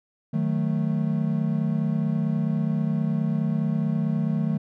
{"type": "chord", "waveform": "triangle", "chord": "D# diminished", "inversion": "none", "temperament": "equal", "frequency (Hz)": [155.56, 185, 220], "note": ["D#3", "F#3", "A3"], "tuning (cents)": [0, 0, 0], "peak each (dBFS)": [-23, -26, -24], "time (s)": [0.33, 4.58], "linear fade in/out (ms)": 10, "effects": []}